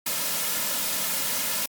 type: noise with comb filter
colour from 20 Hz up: white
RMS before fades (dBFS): -27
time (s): 0.06-1.66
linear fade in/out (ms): 5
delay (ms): 2.6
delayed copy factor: -0.55
effects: high-pass 150 Hz 12 dB/octave + Opus 48 kbps

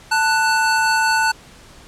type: tone pair together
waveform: square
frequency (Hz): 887 / 1480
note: A5 / F#6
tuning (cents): +14 / 0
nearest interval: major sixth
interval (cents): 886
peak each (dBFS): -18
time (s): 0.11-1.32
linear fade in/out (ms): 10
effects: pink hiss -44 dBFS RMS until 1.87 s + low-pass 9000 Hz 12 dB/octave

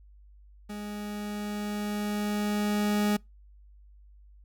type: tone with level ramp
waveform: 40% pulse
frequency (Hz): 207.7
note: G#3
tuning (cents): 0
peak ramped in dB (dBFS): -35 to -22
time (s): 0.69-3.17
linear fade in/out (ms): 10
effects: noise-tail reverb RT60 0.2 s tail -26 dB re dry + added 50 Hz sine -51 dBFS peak until 4.44 s

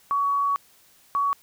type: tone pair in turn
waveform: sine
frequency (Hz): 1126 / 1126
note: C#6 / C#6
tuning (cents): +27 / +27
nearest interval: unison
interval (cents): 0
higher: neither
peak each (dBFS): -20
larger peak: neither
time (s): 0.11-0.56 / 1.15-1.33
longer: first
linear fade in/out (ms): 0
effects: white hiss -57 dBFS RMS until 1.42 s

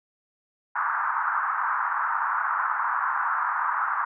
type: band-pass noise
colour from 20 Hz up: white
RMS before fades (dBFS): -26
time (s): 0.75-4.05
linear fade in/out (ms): 10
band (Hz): 910 to 1500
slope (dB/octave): 48
effects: none

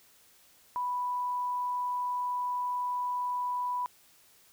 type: tone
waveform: sine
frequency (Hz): 987.8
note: B5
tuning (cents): 0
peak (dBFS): -29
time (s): 0.76-3.86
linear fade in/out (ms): 0
effects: white hiss -61 dBFS RMS until 4.52 s

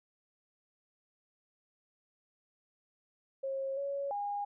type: tone with pitch steps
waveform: sine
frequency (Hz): 540 / 559 / 815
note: C#5 / C#5 / G#5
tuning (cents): -45 / +14 / -33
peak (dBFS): -33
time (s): 3.43-4.45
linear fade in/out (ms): 10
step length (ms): 340
effects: none

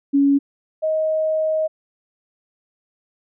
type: tone pair in turn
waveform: sine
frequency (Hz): 280 / 628.6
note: C#4 / D#5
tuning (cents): +18 / +18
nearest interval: octave + major second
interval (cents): 1400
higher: second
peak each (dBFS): -12 / -17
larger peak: first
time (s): 0.13-0.39 / 0.82-1.68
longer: second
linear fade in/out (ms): 20
effects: none

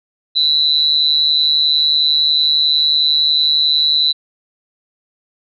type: tone with amplitude modulation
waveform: sine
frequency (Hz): 3973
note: B7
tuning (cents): +10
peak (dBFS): -7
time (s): 0.35-4.13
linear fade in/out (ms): 20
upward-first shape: sine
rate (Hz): 151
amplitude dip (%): 85
effects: none

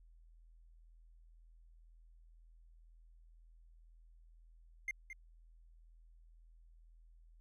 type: tone with echo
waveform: triangle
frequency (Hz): 2100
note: C7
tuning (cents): +6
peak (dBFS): -34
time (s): 4.88-4.91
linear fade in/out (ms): 2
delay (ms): 220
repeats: 1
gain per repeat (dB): -10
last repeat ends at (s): 5.13
effects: added 41 Hz sine -59 dBFS peak until 7.4 s

